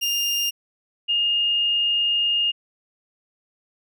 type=tone pair in turn; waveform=30% pulse / sine; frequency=2808 / 2836 Hz; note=F7 / F7; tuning=+9 / +26 cents; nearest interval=unison; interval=17 cents; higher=second; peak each=-18 dBFS; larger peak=neither; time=0.01-0.51 / 1.08-2.52 s; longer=second; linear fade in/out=20 ms; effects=none